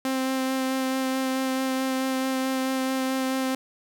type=tone with vibrato; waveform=sawtooth; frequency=262.7 Hz; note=C4; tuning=7 cents sharp; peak=-20 dBFS; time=0.05-3.55 s; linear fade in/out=2 ms; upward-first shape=sine; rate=4.6 Hz; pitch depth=11 cents each way; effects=10-bit